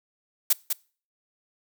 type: noise with echo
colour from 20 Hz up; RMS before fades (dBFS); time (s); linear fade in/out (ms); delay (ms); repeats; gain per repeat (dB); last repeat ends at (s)
blue; -19; 0.5-0.53; 5; 200; 1; -6; 0.73
effects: noise-tail reverb RT60 0.4 s tail -24 dB re dry